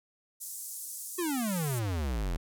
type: band-pass noise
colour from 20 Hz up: white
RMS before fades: -41 dBFS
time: 0.4-1.8 s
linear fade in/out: 20 ms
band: 6700 to 13000 Hz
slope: 24 dB/octave
type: exponential sweep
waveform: square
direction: down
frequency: 370 to 38.89 Hz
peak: -30 dBFS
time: 1.18-2.37 s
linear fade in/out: 10 ms
effects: none